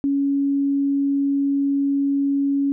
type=tone; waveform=sine; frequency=279.1 Hz; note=C#4; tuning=12 cents sharp; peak=-17 dBFS; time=0.04-2.72 s; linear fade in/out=0 ms; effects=none